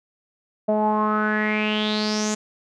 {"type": "tone with low-pass filter sweep", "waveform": "sawtooth", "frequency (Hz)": 213, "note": "G#3", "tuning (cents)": 44, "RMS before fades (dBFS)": -22, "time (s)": [0.68, 2.35], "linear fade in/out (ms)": 10, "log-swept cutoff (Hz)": [660, 7100], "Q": 7, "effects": []}